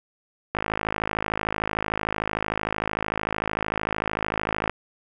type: click train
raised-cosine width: 0.5 ms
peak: -9 dBFS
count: 222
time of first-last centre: 0.55-4.696 s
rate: 53.3 Hz
effects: none

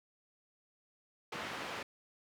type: band-pass noise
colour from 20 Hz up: white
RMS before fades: -42 dBFS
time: 1.32-1.83 s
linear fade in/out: 5 ms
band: 120 to 2200 Hz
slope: 12 dB/octave
effects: none

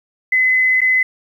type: tone with dropouts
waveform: sine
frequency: 2029 Hz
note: B6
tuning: 46 cents sharp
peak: -11 dBFS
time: 0.32-1.03 s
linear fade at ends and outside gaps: 5 ms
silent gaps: 0.807-0.815 s
effects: 8-bit

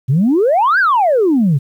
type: exponential two-way sweep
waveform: sine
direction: up then down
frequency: 120 to 1661.2 to 127.7 Hz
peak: -8 dBFS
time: 0.08-1.59 s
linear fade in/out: 20 ms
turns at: 0.79 s
effects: tanh soft clip ceiling -6 dBFS + 8-bit

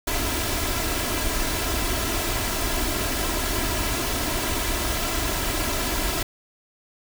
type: noise with comb filter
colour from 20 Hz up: pink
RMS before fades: -25 dBFS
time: 0.07-6.23 s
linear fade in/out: 5 ms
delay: 3 ms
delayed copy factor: +0.6
effects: none

